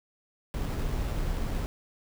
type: noise with sample-and-hold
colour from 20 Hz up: brown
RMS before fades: -30 dBFS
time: 0.54-1.66 s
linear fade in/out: 0 ms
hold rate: 6300 Hz
effects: none